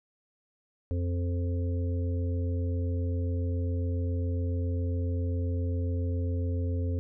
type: harmonic tone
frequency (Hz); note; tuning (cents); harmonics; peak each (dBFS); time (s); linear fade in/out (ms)
87.31; F2; 0; 1 / 3 / 5 / 6; -27 / -37 / -41 / -43; 0.91-6.99; 0
effects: none